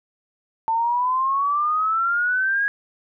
sine exponential sweep, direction up, 890 to 1661.2 Hz, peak -18 dBFS, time 0.68-2.68 s, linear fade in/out 0 ms, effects none

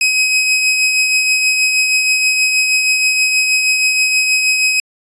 sawtooth tone with tremolo, 2535 Hz, D#7, 32 cents sharp, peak -6 dBFS, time 0.01-4.8 s, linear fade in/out 2 ms, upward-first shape triangle, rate 6.3 Hz, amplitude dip 40%, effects resampled to 22050 Hz

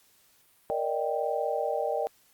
sine chord, Eb major seventh, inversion second, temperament equal with one note detuned, 466.2 / 581.6 / 622.3 / 784 Hz, Bb4 / D5 / Eb5 / G5, 0 / -17 / 0 / 0 cents, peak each -32 dBFS, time 0.7-2.07 s, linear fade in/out 0 ms, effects white hiss -63 dBFS RMS until 2.33 s + Opus 48 kbps

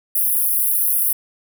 pink high-pass noise, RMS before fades -18 dBFS, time 0.15-1.13 s, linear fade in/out 5 ms, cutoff 10000 Hz, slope 96 dB/octave, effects none

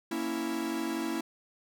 45% pulse chord, A# diminished, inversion none, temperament equal, 233.1 / 277.2 / 329.6 Hz, A#3 / C#4 / E4, 0 / 0 / 0 cents, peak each -37 / -37 / -33 dBFS, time 0.11-1.21 s, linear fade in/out 5 ms, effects none

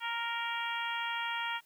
harmonic tone, 466.2 Hz, A#4, in tune, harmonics 2 / 3 / 4 / 5 / 6 / 7, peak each -37 / -39 / -40 / -41 / -42 / -42 dBFS, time 0-1.61 s, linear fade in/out 50 ms, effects white hiss -67 dBFS RMS until 1.65 s + high-pass 100 Hz 12 dB/octave

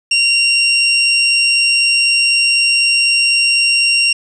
25% pulse tone, 2764 Hz, F7, 19 cents flat, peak -6 dBFS, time 0.11-4.13 s, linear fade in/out 5 ms, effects resampled to 24000 Hz + 7-bit

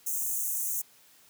white high-pass noise, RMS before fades -31 dBFS, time 0.06-0.82 s, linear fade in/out 10 ms, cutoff 6100 Hz, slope 96 dB/octave, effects white hiss -59 dBFS RMS until 1.29 s + high-pass 80 Hz 12 dB/octave

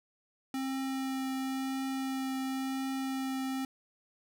square tone with vibrato, 265.5 Hz, C4, 25 cents sharp, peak -33 dBFS, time 0.54-3.65 s, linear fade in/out 2 ms, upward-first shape triangle, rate 0.95 Hz, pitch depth 10 cents each way, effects none

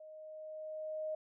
sine tone with level ramp, 622.3 Hz, D#5, in tune, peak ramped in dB -50 to -35 dBFS, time 0-1.15 s, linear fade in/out 5 ms, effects none

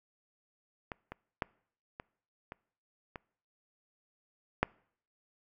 clicks, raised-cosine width 0.5 ms, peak -23 / -26 / -16 / -26 / -27 / -26 / -10 dBFS, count 7, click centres 0.918 / 1.12 / 1.422 / 1.999 / 2.521 / 3.158 / 4.63 s, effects noise-tail reverb RT60 0.6 s tail -25 dB re dry

